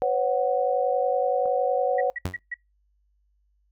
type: chord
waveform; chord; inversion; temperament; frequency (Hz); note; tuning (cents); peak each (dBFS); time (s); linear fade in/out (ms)
sine; B suspended second; none; equal with one note detuned; 503.7 / 554.4 / 740; B4 / C#5 / F#5; +34 / 0 / 0; -25; 0.02-2.1; 0
type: clicks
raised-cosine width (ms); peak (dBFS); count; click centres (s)
1; -29 / -38; 2; 1.457 / 1.479
type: tone bursts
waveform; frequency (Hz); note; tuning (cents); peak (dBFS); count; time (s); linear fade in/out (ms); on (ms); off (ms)
sine; 1925; B6; -45; -28; 4; 1.98-2.542; 5; 28; 150
type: tone with exponential decay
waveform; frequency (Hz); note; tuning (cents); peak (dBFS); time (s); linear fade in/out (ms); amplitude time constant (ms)
sawtooth; 90.7; F#2; -34; -19; 2.25-2.39; 0; 29
effects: noise-tail reverb RT60 0.2 s tail -25 dB re dry + added 50 Hz sine -64 dBFS peak until 3.71 s